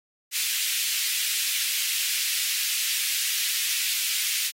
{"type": "high-pass noise", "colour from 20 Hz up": "pink", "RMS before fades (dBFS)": -27, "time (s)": [0.31, 4.52], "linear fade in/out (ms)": 50, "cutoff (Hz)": 2300, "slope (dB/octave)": 24, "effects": ["AAC 48 kbps"]}